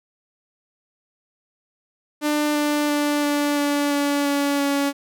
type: tone with pitch steps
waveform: sawtooth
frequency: 298 / 295.6 / 293.2 / 290.9 / 288.5 / 286.2 / 283.9 / 281.6 Hz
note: D4 / D4 / D4 / D4 / D4 / D4 / C#4 / C#4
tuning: +25 / +11 / -3 / -16 / -31 / -45 / +41 / +27 cents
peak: -15 dBFS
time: 2.21-4.93 s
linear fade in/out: 50 ms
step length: 340 ms
effects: none